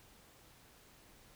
silence, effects pink hiss -62 dBFS RMS until 1.35 s

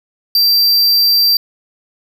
square tone, 4700 Hz, D8, 1 cent sharp, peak -9 dBFS, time 0.35-1.37 s, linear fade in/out 2 ms, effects none

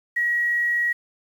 sine tone with quantisation, 1908 Hz, A#6, 40 cents sharp, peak -19 dBFS, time 0.16-0.93 s, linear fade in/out 10 ms, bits 8, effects none

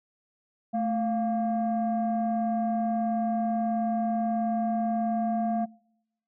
sine tone pair together, 220 / 698.5 Hz, A3 / F5, 0 / 0 cents, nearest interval octave + minor sixth, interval 2000 cents, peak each -26 dBFS, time 0.73-5.66 s, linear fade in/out 20 ms, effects noise-tail reverb RT60 0.8 s tail -26 dB re dry + tanh soft clip ceiling -20 dBFS

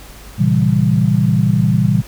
sine chord, A# diminished seventh, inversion none, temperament equal with one note detuned, 116.54 / 136.29 / 164.81 / 196 Hz, A#2 / C#3 / E3 / G3, 0 / -29 / 0 / 0 cents, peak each -16 dBFS, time 0.38-2.02 s, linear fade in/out 20 ms, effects added 50 Hz sine -37 dBFS peak until 2.07 s + pink hiss -39 dBFS RMS until 2.07 s

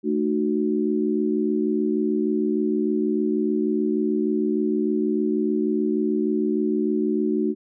sine chord, D# diminished, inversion second, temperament equal with one note detuned, 220 / 303.5 / 370 Hz, A3 / D#4 / F#4, 0 / -43 / 0 cents, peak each -24 dBFS, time 0.03-7.55 s, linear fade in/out 50 ms, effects none

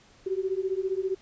sine beating tone pair, 373 / 388 Hz, F#4 / G4, +14 / -18 cents, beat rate 15 Hz, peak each -29 dBFS, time 0.26-1.15 s, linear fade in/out 10 ms, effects pink hiss -57 dBFS RMS until 1.21 s + resampled to 16000 Hz

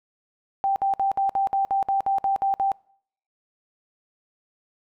sine tone bursts, 784 Hz, G5, in tune, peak -19 dBFS, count 12, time 0.64-2.718 s, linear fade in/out 0 ms, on 120 ms, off 58 ms, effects noise-tail reverb RT60 0.6 s tail -25 dB re dry

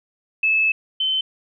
sine tone pair in turn, 2608 / 3070 Hz, E7 / G7, -19 / -37 cents, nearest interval minor third, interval 282 cents, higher second, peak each -15 / -18 dBFS, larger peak first, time 0.43-0.72 / 1-1.21 s, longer first, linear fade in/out 5 ms, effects none

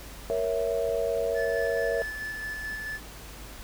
sine chord, A# diminished, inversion none, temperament equal, 466.2 / 554.4 / 659.3 Hz, A#4 / C#5 / E5, 0 / 0 / 0 cents, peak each -28 / -30 / -30 dBFS, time 0.3-2.02 s, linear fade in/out 0 ms
triangle tone with tremolo, 1739 Hz, A6, 21 cents flat, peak -30 dBFS, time 1.34-3 s, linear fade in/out 50 ms, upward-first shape square, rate 4.6 Hz, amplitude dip 25%
effects added 50 Hz sine -45 dBFS peak until 3.63 s + pink hiss -45 dBFS RMS until 3.63 s

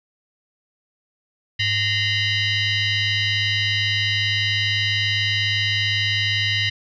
sine tone with frequency modulation, 102.8 Hz, G#2, 17 cents flat, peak -18 dBFS, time 1.59-6.7 s, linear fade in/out 10 ms, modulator 979 Hz, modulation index 3.8, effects none

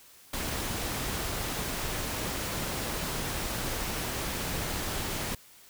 pink noise, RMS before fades -33 dBFS, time 0.33-5.35 s, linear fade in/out 5 ms, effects white hiss -55 dBFS RMS until 5.69 s

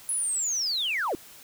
sine linear sweep, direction down, 10590 to 275.2 Hz, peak -24 dBFS, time 0.09-1.15 s, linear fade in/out 0 ms, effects tanh soft clip ceiling -21 dBFS + white hiss -49 dBFS RMS until 1.43 s

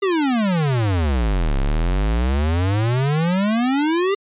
square exponential two-way sweep, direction down then up, 407.5 to 32.7 to 407.5 Hz, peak -17 dBFS, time 0.02-4.15 s, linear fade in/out 10 ms, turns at 1.58 s, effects resampled to 8000 Hz

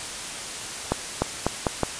accelerating click train, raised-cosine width 1 ms, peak -6 dBFS, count 5, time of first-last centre 0.92-1.833 s, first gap 300 ms, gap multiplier 0.82, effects white hiss -33 dBFS RMS until 1.99 s + resampled to 22050 Hz

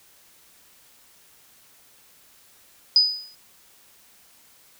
sine tone with exponential decay, 4978 Hz, D#8, in tune, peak -10 dBFS, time 2.96-3.35 s, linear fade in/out 1 ms, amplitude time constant 84 ms, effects white hiss -55 dBFS RMS until 4.79 s

